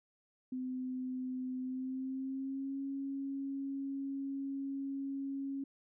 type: tone with pitch glide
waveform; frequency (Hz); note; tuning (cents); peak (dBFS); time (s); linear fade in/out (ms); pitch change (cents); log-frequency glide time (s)
sine; 255.9 to 274.3; C4 to C#4; -38 to -18; -36; 0.52-5.64; 5; +120; 1.6-2.81
effects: none